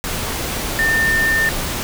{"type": "tone in noise", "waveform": "sine", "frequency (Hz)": 1800, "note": "A6", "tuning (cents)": 39, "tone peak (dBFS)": -14, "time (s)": [0.79, 1.49], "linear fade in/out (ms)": 0, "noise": "pink", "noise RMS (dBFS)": -23, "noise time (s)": [0.04, 1.83], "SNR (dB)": 6, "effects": []}